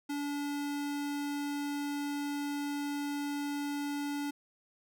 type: tone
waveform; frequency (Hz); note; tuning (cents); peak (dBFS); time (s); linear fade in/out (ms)
square; 287.8; D4; -35; -34; 0.09-4.31; 10
effects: none